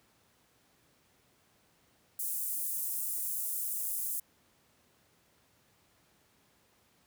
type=high-pass noise; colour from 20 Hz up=pink; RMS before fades=-35 dBFS; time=2.19-4.2 s; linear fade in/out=5 ms; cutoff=9500 Hz; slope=24 dB/octave; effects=pink hiss -68 dBFS RMS until 7.06 s + high-pass 80 Hz 12 dB/octave